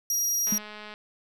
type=tone; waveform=30% pulse; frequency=5710 Hz; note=F8; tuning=37 cents sharp; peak=-20 dBFS; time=0.1-0.58 s; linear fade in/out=2 ms
type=click train; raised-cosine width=0.3 ms; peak=-26 dBFS; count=100; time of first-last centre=0.47-0.939 s; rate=211 Hz
type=tone with exponential decay; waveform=triangle; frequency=207.7 Hz; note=G#3; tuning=in tune; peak=-21 dBFS; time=0.52-0.64 s; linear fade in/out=5 ms; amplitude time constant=24 ms
effects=none

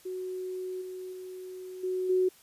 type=tone with level steps; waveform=sine; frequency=370 Hz; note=F#4; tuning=in tune; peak=-33 / -37 / -39 / -28 / -22 dBFS; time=0.05-2.29 s; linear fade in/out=10 ms; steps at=0.81 / 1.12 / 1.83 / 2.09 s; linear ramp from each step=10 ms; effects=white hiss -58 dBFS RMS until 2.42 s + resampled to 32000 Hz

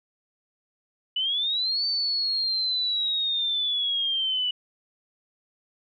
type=linear two-way sweep; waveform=sine; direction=up then down; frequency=2948 to 4560 to 2948 Hz; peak=-23 dBFS; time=1.16-4.51 s; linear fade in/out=5 ms; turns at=1.86 s; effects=none

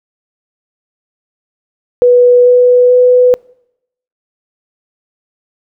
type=tone with pitch steps; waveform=sine; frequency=490.8 / 494.2 / 497.7 Hz; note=B4 / B4 / B4; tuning=-11 / +1 / +13 cents; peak=-3 dBFS; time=2.02-3.34 s; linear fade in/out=0 ms; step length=440 ms; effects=noise-tail reverb RT60 0.8 s tail -26 dB re dry

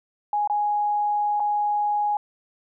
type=tone with dropouts; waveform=sine; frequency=830.6 Hz; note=G#5; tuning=in tune; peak=-20 dBFS; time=0.33-2.17 s; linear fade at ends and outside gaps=2 ms; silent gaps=0.475-0.498 / 1.398-1.402 s; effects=none

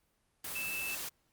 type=tone in noise; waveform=sine; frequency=2637 Hz; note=E7; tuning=in tune; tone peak=-36 dBFS; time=0.55-0.95 s; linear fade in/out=5 ms; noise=white; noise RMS=-40 dBFS; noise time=0.44-1.09 s; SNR=+1 dB; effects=pink hiss -75 dBFS RMS until 1.32 s + Opus 32 kbps

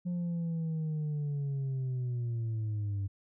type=linear sweep; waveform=sine; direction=down; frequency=178.2 to 97.1 Hz; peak=-28 dBFS; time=0.05-3.08 s; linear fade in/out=20 ms; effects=tanh soft clip ceiling -30 dBFS

